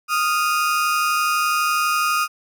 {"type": "tone pair together", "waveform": "35% pulse", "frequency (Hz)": [1241, 1393], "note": ["D#6", "F6"], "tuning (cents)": [-5, -5], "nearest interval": "major second", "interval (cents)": 200, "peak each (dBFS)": [-17, -22], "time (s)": [0.08, 2.28], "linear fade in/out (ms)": 50, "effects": []}